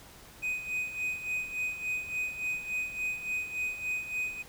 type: tone with tremolo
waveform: triangle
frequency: 2500 Hz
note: D#7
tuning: 8 cents sharp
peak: -27 dBFS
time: 0.42-4.43 s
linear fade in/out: 20 ms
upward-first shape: sine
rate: 3.5 Hz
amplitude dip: 70%
effects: pink hiss -52 dBFS RMS until 4.48 s